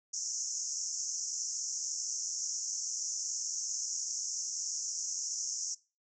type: band-pass noise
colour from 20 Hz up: pink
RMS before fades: -37 dBFS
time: 0.13-5.75 s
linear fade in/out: 10 ms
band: 5500 to 7100 Hz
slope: 96 dB/octave
effects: noise-tail reverb RT60 0.3 s tail -20 dB re dry